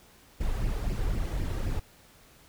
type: noise with flanger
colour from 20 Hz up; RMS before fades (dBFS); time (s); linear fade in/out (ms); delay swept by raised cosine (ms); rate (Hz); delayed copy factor
brown; -29; 0.4-1.8; 10; 0.38 to 2.58; 3.9; +0.55
effects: pink hiss -57 dBFS RMS until 2.48 s